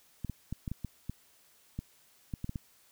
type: clicks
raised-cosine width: 5 ms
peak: -23 dBFS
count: 12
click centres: 0.247 / 0.297 / 0.526 / 0.678 / 0.716 / 0.847 / 1.096 / 1.79 / 2.338 / 2.444 / 2.494 / 2.558 s
effects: white hiss -64 dBFS RMS until 2.91 s